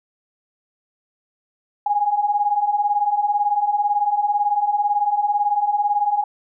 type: beating tone pair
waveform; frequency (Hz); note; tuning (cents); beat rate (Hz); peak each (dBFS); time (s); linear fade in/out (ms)
sine; 811 / 829; G#5 / G#5; -41 / -3; 18; -22 / -18; 1.86-6.24; 5
effects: none